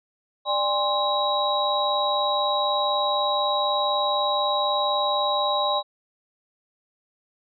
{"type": "tone cluster", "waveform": "sine", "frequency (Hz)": [592, 811, 1050, 3851], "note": ["D5", "G#5", "C6", "B7"], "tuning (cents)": [14, -41, 6, -44], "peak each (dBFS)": -26, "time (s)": [0.45, 5.83], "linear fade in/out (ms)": 50, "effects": []}